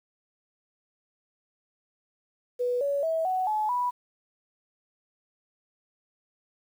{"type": "tone with pitch steps", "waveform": "sine", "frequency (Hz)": [491.5, 564.6, 648.5, 745, 855.8, 983], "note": ["B4", "C#5", "E5", "F#5", "A5", "B5"], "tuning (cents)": [-8, 32, -28, 12, -48, -8], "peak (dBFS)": -24, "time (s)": [2.59, 3.91], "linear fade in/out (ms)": 20, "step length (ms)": 220, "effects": ["9-bit"]}